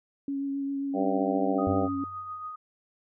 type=tone with vibrato; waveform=sine; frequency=277.2 Hz; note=C#4; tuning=in tune; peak=-28 dBFS; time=0.28-2.04 s; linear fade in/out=2 ms; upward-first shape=triangle; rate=7.5 Hz; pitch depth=17 cents each way
type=harmonic tone; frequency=97.2 Hz; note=G2; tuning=14 cents flat; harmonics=2 / 3 / 4 / 5 / 6 / 7 / 8; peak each=-33 / -33 / -33 / -33 / -33 / -33 / -33 dBFS; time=0.93-1.89 s; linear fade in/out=50 ms
type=tone with tremolo; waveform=sine; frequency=1244.5 Hz; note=D#6; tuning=in tune; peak=-33 dBFS; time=1.58-2.56 s; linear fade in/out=10 ms; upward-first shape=triangle; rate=7.1 Hz; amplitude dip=45%
type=tone with exponential decay; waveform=sine; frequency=95 Hz; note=F#2; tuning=46 cents sharp; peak=-27 dBFS; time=1.67-2.5 s; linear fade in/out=0 ms; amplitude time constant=180 ms
effects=none